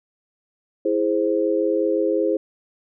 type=chord; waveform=sine; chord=E augmented; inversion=none; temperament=equal; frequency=329.6 / 415.3 / 523.3 Hz; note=E4 / G#4 / B#4; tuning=0 / 0 / 0 cents; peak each=-22 dBFS; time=0.85-2.37 s; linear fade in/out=5 ms; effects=none